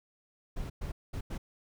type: noise bursts at uneven times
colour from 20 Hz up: brown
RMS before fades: -36 dBFS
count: 4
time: 0.56-0.7 / 0.81-0.92 / 1.13-1.21 / 1.3-1.38 s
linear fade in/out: 10 ms
effects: none